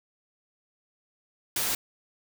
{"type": "noise", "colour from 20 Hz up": "white", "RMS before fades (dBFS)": -28, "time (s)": [1.56, 1.75], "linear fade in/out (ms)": 2, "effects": []}